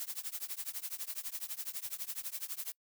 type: noise with tremolo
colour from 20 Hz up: blue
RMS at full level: -37 dBFS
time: 0-2.72 s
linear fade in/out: 0 ms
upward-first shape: triangle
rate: 12 Hz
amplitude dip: 100%
effects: noise-tail reverb RT60 0.1 s tail -25 dB re dry